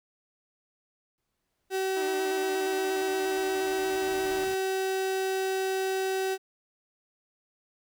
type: noise with exponential growth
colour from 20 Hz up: pink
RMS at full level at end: -43 dBFS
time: 1.18-4.54 s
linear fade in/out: 0 ms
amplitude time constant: 730 ms
type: tone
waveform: 35% pulse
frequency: 381.2 Hz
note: G4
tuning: 48 cents flat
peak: -25 dBFS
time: 1.7-6.38 s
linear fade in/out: 50 ms
type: tone with vibrato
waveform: sawtooth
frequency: 311.1 Hz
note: D#4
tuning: in tune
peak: -33 dBFS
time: 1.96-4.45 s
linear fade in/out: 10 ms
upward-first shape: square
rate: 8.5 Hz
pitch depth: 68 cents each way
effects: none